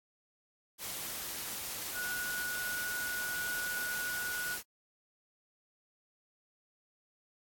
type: tone in noise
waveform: sine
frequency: 1461 Hz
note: F#6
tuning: 22 cents flat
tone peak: -35 dBFS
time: 1.93-4.58 s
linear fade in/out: 50 ms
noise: white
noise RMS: -40 dBFS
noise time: 0.78-4.63 s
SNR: +2 dB
effects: AAC 64 kbps